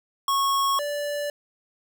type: tone pair in turn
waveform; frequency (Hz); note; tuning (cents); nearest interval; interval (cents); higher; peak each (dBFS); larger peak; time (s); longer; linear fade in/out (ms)
square; 1100 / 582.7; C#6 / D5; -14 / -14; major seventh; 1100; first; -21 / -27; first; 0.28-0.79 / 0.79-1.3; neither; 2
effects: none